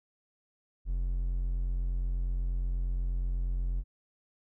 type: tone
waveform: triangle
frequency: 44.18 Hz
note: F1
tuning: 21 cents sharp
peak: -26 dBFS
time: 0.85-3.84 s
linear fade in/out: 50 ms
effects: none